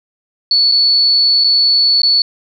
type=tone with dropouts; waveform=sine; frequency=4435 Hz; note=C#8; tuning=in tune; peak=-8 dBFS; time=0.51-2.22 s; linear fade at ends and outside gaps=2 ms; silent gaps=0.716-0.72 / 1.439-1.443 / 2.019-2.032 s; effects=none